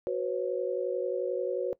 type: chord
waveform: sine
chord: F# suspended fourth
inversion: none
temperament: equal with one note detuned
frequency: 370 / 493.9 / 545.2 Hz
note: F#4 / B4 / C#5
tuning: 0 / 0 / -29 cents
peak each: -32 dBFS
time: 0.07-1.73 s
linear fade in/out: 0 ms
effects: noise-tail reverb RT60 0.1 s tail -20 dB re dry